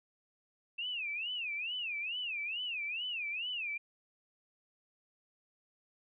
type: tone with vibrato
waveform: sine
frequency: 2637 Hz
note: E7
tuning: in tune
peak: -35 dBFS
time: 0.78-3.78 s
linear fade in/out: 10 ms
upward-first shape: sine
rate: 2.3 Hz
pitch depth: 230 cents each way
effects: none